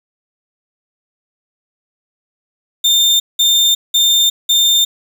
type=tone bursts; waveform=35% pulse; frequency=3610 Hz; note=A7; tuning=44 cents sharp; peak=-7 dBFS; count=4; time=2.84-4.85 s; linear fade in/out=10 ms; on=360 ms; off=190 ms; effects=none